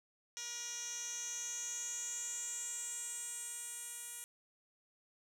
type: tone with band-pass filter sweep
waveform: 10% pulse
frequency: 477.6 Hz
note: A#4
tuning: 42 cents sharp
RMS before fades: -43 dBFS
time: 0.37-4.24 s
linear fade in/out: 0 ms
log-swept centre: 5400 to 9500 Hz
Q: 5.6
effects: none